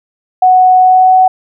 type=tone with pitch glide; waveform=sine; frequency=740 to 747.3 Hz; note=F#5 to F#5; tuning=0 to +17 cents; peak=-3 dBFS; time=0.42-1.28 s; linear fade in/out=5 ms; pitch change=+17 cents; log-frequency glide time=0.79-1.15 s; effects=none